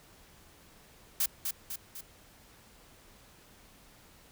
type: noise with echo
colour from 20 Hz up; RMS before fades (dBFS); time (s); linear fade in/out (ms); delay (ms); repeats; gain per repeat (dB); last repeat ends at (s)
blue; -28; 1.2-1.26; 5; 250; 3; -5; 2.01
effects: pink hiss -58 dBFS RMS until 4.31 s

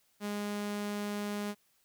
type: tone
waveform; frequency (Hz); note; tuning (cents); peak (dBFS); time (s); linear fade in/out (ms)
sawtooth; 206.1; G#3; -13; -30; 0.2-1.55; 50
effects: white hiss -71 dBFS RMS until 1.84 s

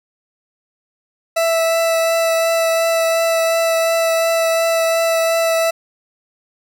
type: tone with vibrato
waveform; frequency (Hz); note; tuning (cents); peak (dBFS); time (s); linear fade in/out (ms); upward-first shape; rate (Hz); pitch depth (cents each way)
40% pulse; 659.3; E5; 0; -13; 1.36-5.71; 10; triangle; 2.8; 11
effects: none

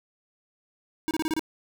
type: tone bursts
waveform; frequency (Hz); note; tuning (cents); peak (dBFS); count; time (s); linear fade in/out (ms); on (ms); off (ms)
square; 317.1; D#4; +33; -25; 6; 1.08-1.394; 0; 29; 28
effects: none

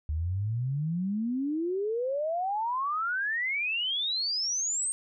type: exponential sweep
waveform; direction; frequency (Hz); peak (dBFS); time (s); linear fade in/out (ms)
sine; up; 73.42 to 8630; -27; 0.09-4.92; 0
effects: none

